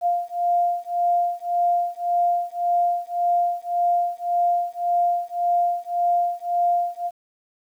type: beating tone pair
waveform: sine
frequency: 698.5 / 700.3 Hz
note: F5 / F5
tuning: 0 / +5 cents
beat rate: 1.8 Hz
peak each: -22 / -22 dBFS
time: 0.01-7.11 s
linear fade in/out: 50 ms
effects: 9-bit